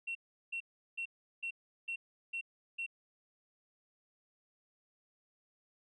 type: tone bursts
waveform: sine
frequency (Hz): 2723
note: F7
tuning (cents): -44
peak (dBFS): -35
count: 7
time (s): 0.07-2.864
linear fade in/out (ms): 10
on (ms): 82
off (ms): 370
effects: tanh soft clip ceiling -32 dBFS